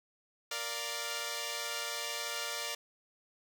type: chord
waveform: 5% pulse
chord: Bb major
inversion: none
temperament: equal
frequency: 466.2 / 587.3 / 698.5 Hz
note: Bb4 / D5 / F5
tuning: 0 / 0 / 0 cents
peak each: -29 / -27 / -31 dBFS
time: 0.51-2.75 s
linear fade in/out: 5 ms
effects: none